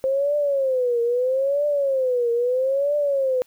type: tone with vibrato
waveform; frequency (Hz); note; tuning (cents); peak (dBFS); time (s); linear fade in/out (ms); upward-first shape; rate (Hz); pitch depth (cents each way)
sine; 525; C5; +6; -18; 0.04-3.42; 0; triangle; 0.77; 210
effects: white hiss -59 dBFS RMS until 3.46 s